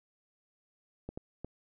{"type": "clicks", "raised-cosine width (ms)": 2, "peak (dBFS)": -26, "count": 3, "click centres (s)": [1.09, 1.175, 1.446], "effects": []}